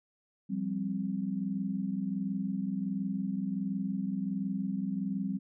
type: chord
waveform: sine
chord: F suspended second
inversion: none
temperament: equal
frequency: 174.61 / 196 / 261.6 Hz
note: F3 / G3 / C4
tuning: 0 / 0 / 0 cents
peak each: -38 / -32 / -37 dBFS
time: 0.49-5.39 s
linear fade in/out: 20 ms
effects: none